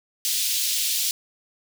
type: high-pass noise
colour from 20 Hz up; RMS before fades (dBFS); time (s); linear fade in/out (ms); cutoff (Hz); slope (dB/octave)
pink; -24; 0.25-1.11; 0; 3200; 24
effects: none